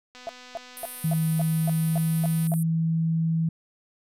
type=click train; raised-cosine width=0.2 ms; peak=-29 dBFS; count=581; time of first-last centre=0.15-2.47 s; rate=250 Hz
type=tone bursts; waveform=sine; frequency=681 Hz; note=F5; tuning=44 cents flat; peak=-28 dBFS; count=9; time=0.27-2.539 s; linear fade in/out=0 ms; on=21 ms; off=260 ms
type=band-pass noise; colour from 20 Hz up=pink; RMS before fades=-40 dBFS; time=0.77-2.63 s; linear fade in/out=0 ms; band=8700 to 14000 Hz; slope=96 dB/octave
type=tone with pitch glide; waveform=sine; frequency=160.2 to 163.09 Hz; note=E3 to E3; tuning=-49 to -18 cents; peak=-21 dBFS; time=1.04-3.49 s; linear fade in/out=5 ms; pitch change=+31 cents; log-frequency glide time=1.47-2.61 s
effects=none